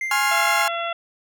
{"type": "tone with tremolo", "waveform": "triangle", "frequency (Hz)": 2093, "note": "C7", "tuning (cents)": 0, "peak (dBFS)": -21, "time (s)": [0.01, 0.62], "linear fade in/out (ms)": 2, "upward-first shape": "sine", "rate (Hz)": 8.6, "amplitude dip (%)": 30}
{"type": "chord", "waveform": "30% pulse", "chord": "F minor", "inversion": "first", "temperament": "equal with one note detuned", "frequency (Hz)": [830.6, 1071.6, 1396.9], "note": ["Ab5", "C6", "F6"], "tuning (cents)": [0, 41, 0], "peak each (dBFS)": [-20, -22, -21], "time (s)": [0.11, 0.68], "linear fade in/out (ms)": 2}
{"type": "harmonic tone", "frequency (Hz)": 679, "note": "F5", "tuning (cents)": -49, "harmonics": [1, 2, 3, 4, 5], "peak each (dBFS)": [-27, -28, -34, -32, -34], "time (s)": [0.31, 0.93], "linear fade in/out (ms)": 5}
{"effects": []}